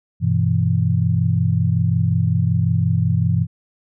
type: chord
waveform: sine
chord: E minor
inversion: first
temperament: equal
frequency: 98 / 123.47 / 164.81 Hz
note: G2 / B2 / E3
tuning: 0 / 0 / 0 cents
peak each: -19 dBFS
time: 0.2-3.47 s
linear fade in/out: 50 ms
effects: none